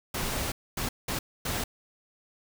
pink noise bursts at uneven times, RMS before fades -31 dBFS, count 4, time 0.14-0.52 / 0.77-0.89 / 1.08-1.19 / 1.45-1.64 s, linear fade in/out 5 ms, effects none

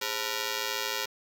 5% pulse ring-modulated tone, 471.2 Hz, A#4, 19 cents sharp, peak -15 dBFS, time 0.01-1.06 s, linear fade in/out 10 ms, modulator 56.8 Hz, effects 8-bit

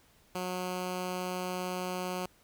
10% pulse tone, 182.2 Hz, F#3, 26 cents flat, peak -25 dBFS, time 0.35-2.26 s, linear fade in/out 2 ms, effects pink hiss -64 dBFS RMS until 2.43 s

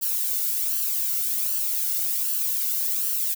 violet noise with flanger, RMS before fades -25 dBFS, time 0.01-3.35 s, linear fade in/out 20 ms, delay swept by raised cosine 0.67 to 1.42 ms, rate 1.3 Hz, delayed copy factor +0.6, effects none

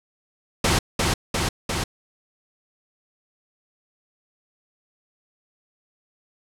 pink noise with echo, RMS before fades -19 dBFS, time 0.64-0.79 s, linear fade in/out 5 ms, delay 350 ms, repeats 3, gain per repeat -2 dB, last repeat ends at 1.84 s, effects low-pass 9000 Hz 12 dB/octave

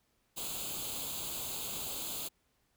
white noise with comb filter, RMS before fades -39 dBFS, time 0.36-2.29 s, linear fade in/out 20 ms, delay 0.27 ms, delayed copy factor +0.8, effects pink hiss -75 dBFS RMS until 2.76 s

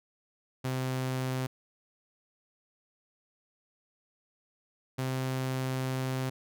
sawtooth tone pair in turn, 129.7 / 130.53 Hz, C3 / C3, -15 / -4 cents, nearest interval unison, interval 11 cents, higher second, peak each -26 dBFS, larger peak neither, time 0.64-1.47 / 4.98-6.3 s, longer second, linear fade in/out 10 ms, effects none

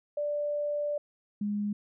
sine tone pair in turn, 587.3 / 206.4 Hz, D5 / G#3, 0 / -10 cents, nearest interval octave + tritone, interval 1810 cents, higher first, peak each -28 dBFS, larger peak neither, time 0.17-0.98 / 1.41-1.73 s, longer first, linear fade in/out 5 ms, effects none

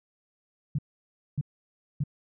sine tone bursts, 144.5 Hz, D3, 28 cents flat, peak -24 dBFS, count 3, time 0.75-2.038 s, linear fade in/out 5 ms, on 36 ms, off 590 ms, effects none

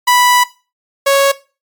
sawtooth tone pair in turn, 986 / 553.4 Hz, B5 / C#5, -3 / -3 cents, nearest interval minor seventh, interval 1000 cents, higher first, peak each -4 dBFS, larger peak neither, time 0.07-0.44 / 1.06-1.32 s, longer first, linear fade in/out 10 ms, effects noise-tail reverb RT60 0.3 s tail -17 dB re dry + MP3 96 kbps

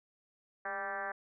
sine tone with frequency modulation, 1174.7 Hz, D6, in tune, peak -35 dBFS, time 0.65-1.12 s, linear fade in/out 5 ms, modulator 193 Hz, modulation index 3.3, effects none

